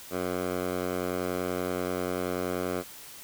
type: tone with band-pass filter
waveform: 10% pulse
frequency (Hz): 90.4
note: F#2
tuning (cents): -40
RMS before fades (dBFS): -31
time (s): 0.1-2.84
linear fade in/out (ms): 50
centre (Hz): 680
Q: 0.61
effects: white hiss -46 dBFS RMS until 3.23 s